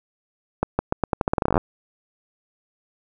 accelerating click train, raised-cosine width 1 ms, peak -5 dBFS, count 18, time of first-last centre 0.63-1.578 s, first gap 160 ms, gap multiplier 0.84, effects none

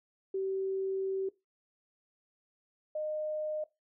sine tone pair in turn, 384.5 / 613.4 Hz, G4 / D#5, -33 / -25 cents, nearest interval minor sixth, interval 808 cents, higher second, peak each -30 / -32 dBFS, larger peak first, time 0.34-1.29 / 2.95-3.64 s, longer first, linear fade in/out 5 ms, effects noise-tail reverb RT60 0.2 s tail -19 dB re dry

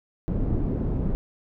pink low-pass noise, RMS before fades -25 dBFS, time 0.28-1.15 s, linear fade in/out 0 ms, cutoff 310 Hz, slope 12 dB/octave, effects none

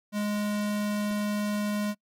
square tone, 207.8 Hz, G#3, 1 cent sharp, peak -27 dBFS, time 0.12-1.95 s, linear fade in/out 50 ms, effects noise-tail reverb RT60 0.1 s tail -25 dB re dry + MP3 64 kbps

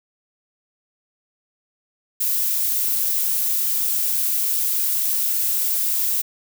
violet noise, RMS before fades -21 dBFS, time 2.2-6.22 s, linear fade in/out 10 ms, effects none

